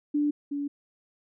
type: tone pair in turn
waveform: sine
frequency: 293.7 / 285.8 Hz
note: D4 / D4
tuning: 0 / -47 cents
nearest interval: unison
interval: 47 cents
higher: first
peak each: -22 / -28 dBFS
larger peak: first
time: 0.14-0.31 / 0.51-0.68 s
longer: neither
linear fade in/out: 10 ms
effects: none